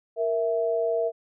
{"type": "tone pair together", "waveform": "sine", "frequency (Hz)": [466.2, 658.3], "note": ["A#4", "E5"], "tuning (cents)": [0, -3], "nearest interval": "tritone", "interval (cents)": 597, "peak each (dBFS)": -25, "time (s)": [0.16, 1.12], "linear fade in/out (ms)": 50, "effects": []}